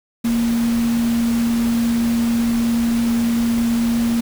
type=tone in noise; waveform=sine; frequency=233.1 Hz; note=A#3; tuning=in tune; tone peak=-15 dBFS; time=0.24-4.21 s; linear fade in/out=10 ms; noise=pink; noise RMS=-30 dBFS; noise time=0.24-4.21 s; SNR=+12 dB; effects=none